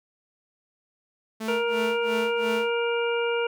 sawtooth tone with tremolo, 220.5 Hz, A3, 4 cents sharp, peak -24 dBFS, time 1.4-2.71 s, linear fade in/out 10 ms, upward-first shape sine, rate 2.9 Hz, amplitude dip 95%
harmonic tone, 470 Hz, A#4, 14 cents sharp, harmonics 1 / 2 / 3 / 5 / 6, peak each -24 / -33 / -32 / -34 / -35 dBFS, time 1.48-3.47 s, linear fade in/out 5 ms
effects none

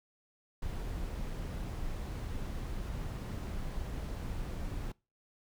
brown noise, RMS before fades -38 dBFS, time 0.62-4.92 s, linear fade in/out 5 ms, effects noise-tail reverb RT60 0.3 s tail -24 dB re dry

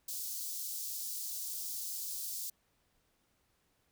white high-pass noise, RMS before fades -40 dBFS, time 0.08-2.5 s, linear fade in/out 5 ms, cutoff 4600 Hz, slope 24 dB/octave, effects pink hiss -75 dBFS RMS until 3.91 s

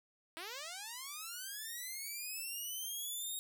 5% pulse linear sweep, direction up, 311.1 to 3766 Hz, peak -32 dBFS, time 0.37-3.39 s, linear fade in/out 0 ms, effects none

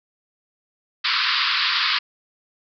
white band-pass noise, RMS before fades -21 dBFS, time 1.04-1.99 s, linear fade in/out 10 ms, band 1000 to 4900 Hz, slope 96 dB/octave, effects none

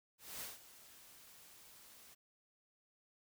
white noise with ADSR envelope, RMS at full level -45 dBFS, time 0.18-2.15 s, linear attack 230 ms, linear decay 170 ms, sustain -15 dB, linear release 15 ms, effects none

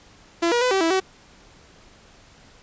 sawtooth tone with pitch steps, 338.4 / 479.1 / 502 / 385.2 / 328.7 / 378.8 Hz, E4 / A#4 / B4 / G4 / E4 / F#4, +45 / +47 / +28 / -30 / -5 / +41 cents, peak -14 dBFS, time 0.42-1.002 s, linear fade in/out 10 ms, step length 97 ms, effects pink hiss -51 dBFS RMS until 2.62 s + resampled to 16000 Hz

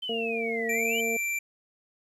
sine exponential two-way sweep, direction down then up, 3116 to 1876 to 3116 Hz, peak -31 dBFS, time 0.02-1.01 s, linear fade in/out 10 ms, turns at 0.71 s
harmonic tone, 228.4 Hz, A#3, 35 cents flat, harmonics 1 / 2 / 3, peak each -35 / -30 / -37 dBFS, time 0.09-1.17 s, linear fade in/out 5 ms
square tone, 2349 Hz, D7, in tune, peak -28 dBFS, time 0.69-1.39 s, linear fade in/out 5 ms
effects resampled to 32000 Hz + 10-bit

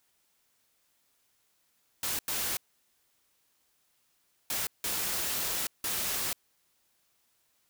white noise bursts at uneven times, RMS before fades -32 dBFS, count 5, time 2.03-2.19 / 2.28-2.57 / 4.5-4.67 / 4.84-5.67 / 5.84-6.33 s, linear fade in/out 2 ms, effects white hiss -72 dBFS RMS until 7.69 s

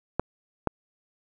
clicks, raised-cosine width 1 ms, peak -9 dBFS, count 2, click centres 0.196 / 0.673 s, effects none

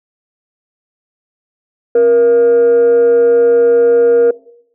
sine tone with frequency modulation, 472.5 Hz, A#4, 23 cents sharp, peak -4 dBFS, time 1.95-4.31 s, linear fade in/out 5 ms, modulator 203 Hz, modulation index 0.21, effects noise-tail reverb RT60 0.7 s tail -22 dB re dry + tanh soft clip ceiling -4 dBFS

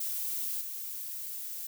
violet noise with level steps, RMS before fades -34 / -39 dBFS, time 0-1.67 s, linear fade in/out 5 ms, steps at 0.61 s, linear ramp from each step 2 ms, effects none

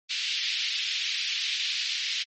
white band-pass noise, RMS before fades -30 dBFS, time 0.09-2.24 s, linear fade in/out 20 ms, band 2400 to 4500 Hz, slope 24 dB/octave, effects low-pass 8000 Hz 12 dB/octave + MP3 32 kbps

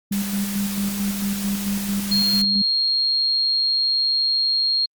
sine tone with tremolo, 200 Hz, G3, 35 cents sharp, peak -20 dBFS, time 0.11-2.62 s, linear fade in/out 5 ms, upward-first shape square, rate 4.5 Hz, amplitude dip 45%
white noise, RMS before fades -31 dBFS, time 0.12-2.42 s, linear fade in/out 5 ms
sine tone, 4247 Hz, C8, 25 cents sharp, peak -17 dBFS, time 2.11-4.86 s, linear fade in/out 10 ms
effects Opus 48 kbps

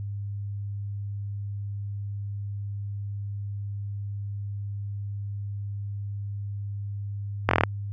slowing click train, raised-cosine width 0.5 ms, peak -3 dBFS, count 7, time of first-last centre 7.49-7.636 s, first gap 22 ms, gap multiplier 1.04, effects added 101 Hz sine -30 dBFS peak until 7.92 s

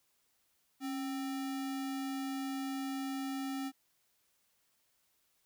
sine tone with sample-and-hold, 272.3 Hz, C#4, 31 cents flat, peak -35 dBFS, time 0.8-3.72 s, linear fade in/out 50 ms, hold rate 1050 Hz, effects white hiss -75 dBFS RMS until 5.45 s

